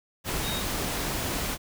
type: tone in noise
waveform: sine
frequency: 3741 Hz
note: A#7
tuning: 5 cents sharp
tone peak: -33 dBFS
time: 0.42-0.63 s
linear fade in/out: 50 ms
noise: pink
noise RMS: -30 dBFS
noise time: 0.24-1.58 s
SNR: -6 dB
effects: none